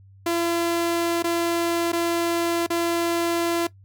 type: tone with dropouts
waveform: sawtooth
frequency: 339.5 Hz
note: F4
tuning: 49 cents flat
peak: -17 dBFS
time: 0.26-3.67 s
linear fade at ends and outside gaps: 5 ms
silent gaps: 1.225-1.241 / 1.92-1.93 / 2.665-2.702 s
effects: noise-tail reverb RT60 0.1 s tail -18 dB re dry + added 97 Hz sine -47 dBFS peak until 3.84 s